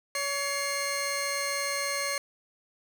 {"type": "tone pair together", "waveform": "15% pulse", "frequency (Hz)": [563.6, 2128], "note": ["C#5", "C7"], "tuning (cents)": [29, 29], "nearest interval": "octave + major seventh", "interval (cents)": 2300, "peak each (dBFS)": -25, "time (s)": [0.15, 2.18], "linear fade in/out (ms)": 2, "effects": []}